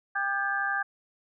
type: tone cluster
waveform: sine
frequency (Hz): 795 / 1202 / 1575 / 1707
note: G5 / D6 / G6 / G#6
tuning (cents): +24 / +40 / +8 / +47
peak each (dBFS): -33 / -34 / -28 / -35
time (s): 0.15-0.83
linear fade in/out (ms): 10
effects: none